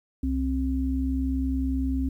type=tone pair together; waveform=sine; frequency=65.6 / 264.8 Hz; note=C2 / C4; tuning=+5 / +21 cents; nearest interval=2 octaves; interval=2416 cents; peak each=-26 dBFS; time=0.23-2.09 s; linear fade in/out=5 ms; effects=10-bit